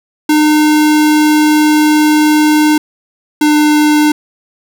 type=tone pair in turn; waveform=square; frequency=303.8 / 300.8 Hz; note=D#4 / D4; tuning=-41 / +42 cents; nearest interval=unison; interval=17 cents; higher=first; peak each=-7 dBFS; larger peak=neither; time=0.29-2.78 / 3.41-4.12 s; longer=first; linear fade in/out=5 ms; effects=none